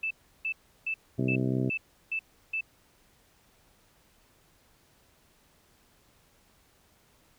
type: tone bursts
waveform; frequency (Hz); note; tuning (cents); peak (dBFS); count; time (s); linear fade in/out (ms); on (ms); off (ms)
sine; 2637; E7; 0; -28; 7; 0.03-2.609; 5; 77; 340
type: harmonic tone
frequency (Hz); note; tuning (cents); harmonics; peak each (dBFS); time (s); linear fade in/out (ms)
64.4; C2; -27; 2 / 3 / 4 / 5 / 6 / 7 / 8 / 9 / 10; -29 / -33 / -31 / -35 / -35 / -45 / -45 / -49 / -44; 1.18-1.7; 10
effects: pink hiss -64 dBFS RMS until 7.38 s